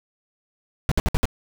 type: noise bursts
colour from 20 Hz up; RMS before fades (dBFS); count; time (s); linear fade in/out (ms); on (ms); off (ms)
brown; -18; 5; 0.89-1.255; 0; 25; 60
effects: none